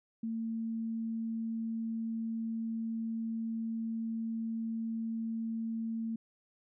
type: tone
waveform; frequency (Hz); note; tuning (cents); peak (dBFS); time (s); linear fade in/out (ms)
sine; 225.9; A3; +46; -33; 0.23-6.16; 5
effects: none